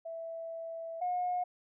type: tone pair in turn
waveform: sine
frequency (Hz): 659.3 / 719.7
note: E5 / F#5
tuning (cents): 0 / -48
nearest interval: major second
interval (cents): 152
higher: second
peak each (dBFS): -38 / -29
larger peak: second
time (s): 0.05-1.01 / 1.01-1.44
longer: first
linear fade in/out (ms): 10
effects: tanh soft clip ceiling -25 dBFS